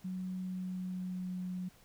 sine tone with pitch glide, 185 to 182.35 Hz, F#3 to F#3, 0 to -25 cents, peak -36 dBFS, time 0.04-1.69 s, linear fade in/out 10 ms, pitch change -25 cents, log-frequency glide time 0.39-1.45 s, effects pink hiss -63 dBFS RMS until 1.84 s

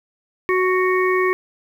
harmonic tone, 370 Hz, F#4, in tune, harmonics 1 / 3 / 5 / 6, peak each -17 / -22 / -24 / -25 dBFS, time 0.49-1.33 s, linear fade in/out 0 ms, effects 8-bit

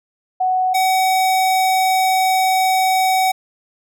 sine / square tone pair in turn, 743 / 753.8 Hz, F#5 / F#5, +7 / +32 cents, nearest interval unison, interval 25 cents, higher second, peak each -14 dBFS, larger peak neither, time 0.4-0.74 / 0.74-3.32 s, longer second, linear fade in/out 10 ms, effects none

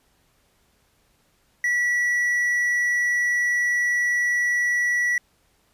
triangle tone with hard clipping, 1945 Hz, B6, 27 cents flat, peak -20 dBFS, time 1.64-5.18 s, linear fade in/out 2 ms, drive 6 dB, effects pink hiss -64 dBFS RMS until 5.73 s + resampled to 32000 Hz

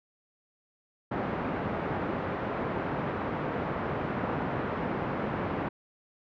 pink band-pass noise, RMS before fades -32 dBFS, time 1.11-5.69 s, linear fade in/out 10 ms, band 130 to 1400 Hz, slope 12 dB/octave, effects low-pass 3000 Hz 12 dB/octave

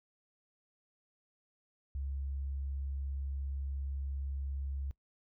sine tone, 68.6 Hz, C#2, 17 cents flat, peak -35 dBFS, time 1.95-4.91 s, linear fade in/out 0 ms, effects noise-tail reverb RT60 0.1 s tail -21 dB re dry

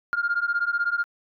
sine beating tone pair, 1400 / 1416 Hz, F6 / F6, +4 / +23 cents, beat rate 16 Hz, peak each -24 dBFS, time 0.13-1.04 s, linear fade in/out 0 ms, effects tanh soft clip ceiling -16 dBFS

